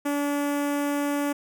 sawtooth tone with notch filter, 287.6 Hz, D4, 36 cents flat, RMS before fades -26 dBFS, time 0.05-1.33 s, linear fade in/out 10 ms, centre 4200 Hz, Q 1, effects none

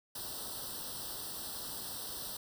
white noise with comb filter, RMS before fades -42 dBFS, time 0.15-2.37 s, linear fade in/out 5 ms, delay 0.22 ms, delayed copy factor +0.95, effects none

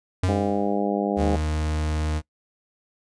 square tone with exponential decay, 92 Hz, F#2, 9 cents flat, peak -19 dBFS, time 0.23-0.88 s, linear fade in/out 5 ms, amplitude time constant 140 ms
harmonic tone, 101.3 Hz, G#2, 43 cents flat, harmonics 2 / 3 / 4 / 5 / 6 / 7 / 8, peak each -26 / -28 / -29 / -30 / -31 / -31 / -32 dBFS, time 0.28-1.36 s, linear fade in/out 5 ms
40% pulse tone, 77 Hz, D#2, 17 cents flat, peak -22 dBFS, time 1.16-2.22 s, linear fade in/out 50 ms
effects noise-tail reverb RT60 0.1 s tail -22 dB re dry + resampled to 22050 Hz

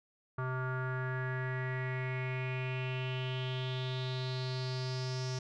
square tone with low-pass filter sweep, 128.8 Hz, C3, 27 cents flat, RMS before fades -36 dBFS, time 0.38-5.39 s, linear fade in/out 5 ms, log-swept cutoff 1300 to 5600 Hz, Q 5.6, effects none

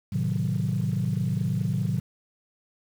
sine chord, A diminished seventh, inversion none, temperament equal, 110 / 130.81 / 155.56 / 185 Hz, A2 / C3 / Eb3 / Gb3, 0 / 0 / 0 / 0 cents, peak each -28 dBFS, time 0.12-2 s, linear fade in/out 10 ms, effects tanh soft clip ceiling -17 dBFS + 8-bit

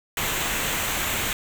pink noise with comb filter, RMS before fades -26 dBFS, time 0.17-1.33 s, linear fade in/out 2 ms, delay 0.2 ms, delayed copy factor -0.55, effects none

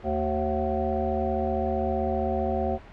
harmonic tone with a mistuned harmonic, 75.4 Hz, D2, 46 cents sharp, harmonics 1 / 3 / 5 / 7 / 9 / 10, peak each -31 / -31 / -31 / -31 / -31 / -31 dBFS, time 0.03-2.79 s, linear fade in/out 50 ms, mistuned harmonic 7, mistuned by +36 cents, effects pink hiss -46 dBFS RMS until 2.92 s + low-pass 2000 Hz 12 dB/octave

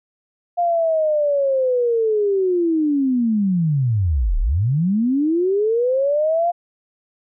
sine linear two-way sweep, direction down then up, 705 to 30.97 to 705 Hz, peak -15 dBFS, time 0.57-6.52 s, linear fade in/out 20 ms, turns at 4.39 s, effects none

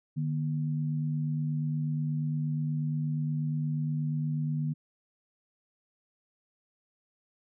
sine tone pair together, 151.2 / 239.6 Hz, D#3 / A#3, -49 / +48 cents, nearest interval minor sixth, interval 797 cents, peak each -28 / -36 dBFS, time 0.16-4.74 s, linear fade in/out 20 ms, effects none

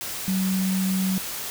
sine tone in noise, 189 Hz, F#3, 37 cents sharp, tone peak -21 dBFS, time 0.28-1.18 s, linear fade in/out 0 ms, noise white, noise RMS -32 dBFS, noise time 0.01-1.5 s, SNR +8 dB, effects none

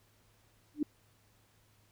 sine tone with exponential growth, 297.9 Hz, D4, 25 cents sharp, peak -24 dBFS, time 0.74-0.83 s, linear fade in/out 5 ms, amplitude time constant 18 ms, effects added 105 Hz sine -69 dBFS peak until 1.91 s + pink hiss -69 dBFS RMS until 1.91 s

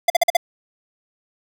square tone bursts, 691 Hz, F5, 19 cents flat, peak -12 dBFS, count 5, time 0.08-0.369 s, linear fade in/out 5 ms, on 21 ms, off 46 ms, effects none

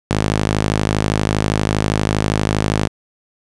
sawtooth tone with high-pass filter, 52.5 Hz, G#1, 19 cents sharp, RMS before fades -18 dBFS, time 0.1-2.88 s, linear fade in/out 10 ms, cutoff 110 Hz, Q 0.75, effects resampled to 22050 Hz + 7-bit

